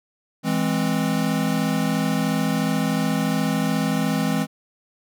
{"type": "chord", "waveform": "square", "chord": "E augmented", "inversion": "none", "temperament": "equal", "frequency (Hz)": [164.81, 207.7, 261.6], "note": ["E3", "G#3", "B#3"], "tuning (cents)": [0, 0, 0], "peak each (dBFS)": -25, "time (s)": [0.43, 4.47], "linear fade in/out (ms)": 50, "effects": []}